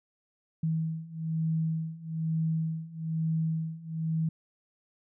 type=beating tone pair; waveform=sine; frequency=160.2 / 161.3 Hz; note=E3 / E3; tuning=-49 / -37 cents; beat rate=1.1 Hz; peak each=-32 / -30 dBFS; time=0.63-4.29 s; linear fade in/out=5 ms; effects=none